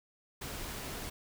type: noise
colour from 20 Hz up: pink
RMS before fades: -41 dBFS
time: 0.41-1.1 s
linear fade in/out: 10 ms
effects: none